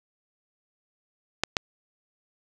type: clicks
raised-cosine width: 0.2 ms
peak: -5 dBFS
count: 2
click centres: 1.436 / 1.568 s
effects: none